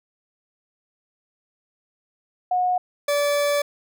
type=tone pair in turn; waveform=sine / 40% pulse; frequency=727 / 578.1 Hz; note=F#5 / D5; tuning=-31 / -27 cents; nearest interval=major third; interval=396 cents; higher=first; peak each=-18 dBFS; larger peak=neither; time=2.51-2.78 / 3.08-3.62 s; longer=second; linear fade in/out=5 ms; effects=none